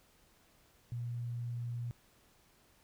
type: tone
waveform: sine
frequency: 119.6 Hz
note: A#2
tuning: 45 cents sharp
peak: -36 dBFS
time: 0.92-1.91 s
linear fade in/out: 0 ms
effects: pink hiss -67 dBFS RMS until 2.83 s